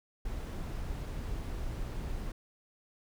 brown noise, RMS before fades -37 dBFS, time 0.25-2.32 s, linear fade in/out 5 ms, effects none

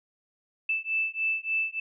sine beating tone pair, 2637 / 2640.4 Hz, E7 / E7, 0 / +2 cents, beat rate 3.4 Hz, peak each -29 dBFS, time 0.69-1.8 s, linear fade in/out 5 ms, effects none

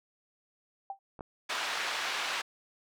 sine tone with exponential decay, 784 Hz, G5, in tune, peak -31 dBFS, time 0.9-0.99 s, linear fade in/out 2 ms, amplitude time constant 19 ms
clicks, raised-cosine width 1 ms, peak -34 / -24 dBFS, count 2, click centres 1.192 / 1.208 s
pink band-pass noise, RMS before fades -34 dBFS, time 1.49-2.42 s, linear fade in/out 10 ms, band 1000 to 4300 Hz, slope 12 dB/octave
effects none

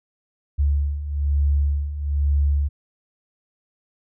sine beating tone pair, 70.9 / 72 Hz, C#2 / D2, +40 / -34 cents, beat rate 1.1 Hz, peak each -24 / -19 dBFS, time 0.58-2.69 s, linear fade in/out 20 ms, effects none

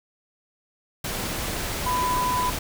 sine tone in noise, 997 Hz, B5, 16 cents sharp, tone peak -22 dBFS, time 1.86-2.5 s, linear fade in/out 5 ms, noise pink, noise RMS -29 dBFS, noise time 1.04-2.59 s, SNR +4 dB, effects none

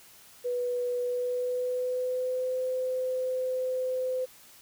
sine tone with pitch glide, 490.9 to 511.5 Hz, B4 to C5, -10 to -39 cents, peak -27 dBFS, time 0.44-4.26 s, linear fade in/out 20 ms, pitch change +71 cents, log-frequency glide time 0.99-2.59 s, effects white hiss -54 dBFS RMS until 4.61 s

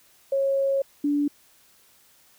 sine tone pair in turn, 547 / 289.8 Hz, C#5 / D4, -23 / -23 cents, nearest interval major seventh, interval 1100 cents, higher first, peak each -20 dBFS, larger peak neither, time 0.32-0.82 / 1.04-1.28 s, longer first, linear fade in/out 5 ms, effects white hiss -58 dBFS RMS until 2.38 s

